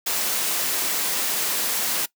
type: noise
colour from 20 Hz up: white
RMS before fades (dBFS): -24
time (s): 0.06-2.06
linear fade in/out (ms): 10
effects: noise-tail reverb RT60 0.1 s tail -20 dB re dry + high-pass 200 Hz 12 dB/octave